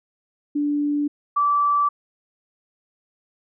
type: tone pair in turn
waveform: sine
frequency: 291.9 / 1160.2 Hz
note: D4 / D6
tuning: -10 / -21 cents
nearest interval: 2 octaves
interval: 2389 cents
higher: second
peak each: -19 / -16 dBFS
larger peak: second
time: 0.55-1.08 / 1.36-1.89 s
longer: neither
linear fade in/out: 10 ms
effects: none